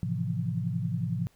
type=chord; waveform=sine; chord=F major seventh; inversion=first; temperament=just; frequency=109.13 / 130.96 / 163.7 / 174.61 Hz; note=A2 / C3 / E3 / F3; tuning=-14 / +2 / -12 / 0 cents; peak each=-33 dBFS; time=0.03-1.27 s; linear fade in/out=0 ms; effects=pink hiss -65 dBFS RMS until 1.35 s